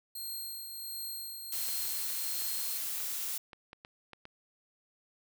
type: tone with tremolo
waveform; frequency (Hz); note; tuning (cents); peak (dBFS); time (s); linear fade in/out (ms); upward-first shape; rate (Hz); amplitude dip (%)
5% pulse; 4212; C8; +11; -30; 0.15-2.78; 5; triangle; 1.4; 45
type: noise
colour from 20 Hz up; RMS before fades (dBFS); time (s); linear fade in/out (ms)
blue; -36; 1.52-3.38; 5
type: clicks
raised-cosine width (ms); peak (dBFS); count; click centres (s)
0.3; -31; 10; 1.687 / 1.853 / 2.103 / 2.42 / 3.004 / 3.532 / 3.731 / 3.849 / 4.133 / 4.254
effects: none